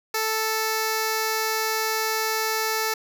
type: tone with notch filter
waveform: 5% pulse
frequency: 440 Hz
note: A4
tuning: in tune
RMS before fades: -25 dBFS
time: 0.14-2.94 s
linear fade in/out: 5 ms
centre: 3200 Hz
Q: 1.3
effects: none